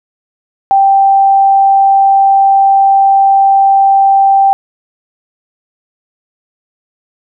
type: tone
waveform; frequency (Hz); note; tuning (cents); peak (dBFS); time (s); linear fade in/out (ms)
sine; 784; G5; 0; -4; 0.71-4.53; 0
effects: none